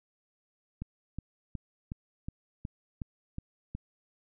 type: click train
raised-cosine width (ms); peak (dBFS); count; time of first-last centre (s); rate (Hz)
5; -24; 9; 0.82-3.75; 2.73
effects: none